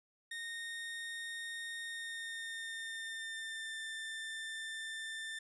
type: tone with pitch glide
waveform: 30% pulse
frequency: 1847 to 1784.1 Hz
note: A#6 to A6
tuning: -16 to +24 cents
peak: -38 dBFS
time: 0.31-5.39 s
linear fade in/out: 5 ms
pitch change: -60 cents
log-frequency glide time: 1.83-3.79 s
effects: resampled to 24000 Hz